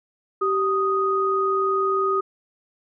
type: tone pair together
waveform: sine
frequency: 387.5 / 1244.5 Hz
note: G4 / D#6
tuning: -20 / 0 cents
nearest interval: octave + minor sixth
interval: 2020 cents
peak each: -22 / -21 dBFS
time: 0.41-2.21 s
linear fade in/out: 10 ms
effects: none